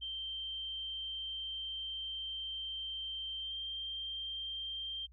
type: tone with pitch glide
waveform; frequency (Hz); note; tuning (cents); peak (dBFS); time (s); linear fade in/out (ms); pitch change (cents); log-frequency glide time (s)
sine; 3136 to 3165; G7 to G7; 0 to +16; -38; 0.01-5.07; 20; +16; 3.4-3.54
effects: added 60 Hz sine -56 dBFS peak until 5.12 s